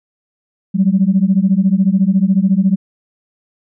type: beating tone pair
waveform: sine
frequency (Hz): 185 / 199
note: F#3 / G3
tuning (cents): 0 / +26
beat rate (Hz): 14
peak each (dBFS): -12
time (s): 0.74-2.76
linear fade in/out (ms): 20
effects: tanh soft clip ceiling -2 dBFS